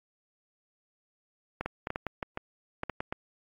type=clicks; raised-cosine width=0.5 ms; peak=-17 dBFS; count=12; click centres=1.61 / 1.66 / 1.871 / 1.904 / 1.959 / 2.067 / 2.228 / 2.374 / 2.834 / 2.897 / 3.005 / 3.125 s; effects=AAC 64 kbps